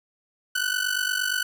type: ring-modulated tone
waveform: sawtooth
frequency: 1494 Hz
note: F#6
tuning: 16 cents sharp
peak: -17 dBFS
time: 0.55-1.43 s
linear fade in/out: 5 ms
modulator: 24.3 Hz
effects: none